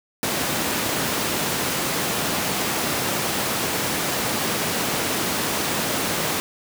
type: high-pass noise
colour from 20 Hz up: pink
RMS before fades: -24 dBFS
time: 0.23-6.4 s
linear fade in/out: 0 ms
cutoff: 160 Hz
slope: 12 dB/octave
effects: none